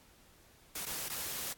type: noise with dropouts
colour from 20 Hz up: white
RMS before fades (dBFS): -39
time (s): 0.75-1.53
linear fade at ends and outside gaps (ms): 5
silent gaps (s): 0.855-0.864 / 1.086-1.097
effects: pink hiss -62 dBFS RMS until 1.57 s + AAC 64 kbps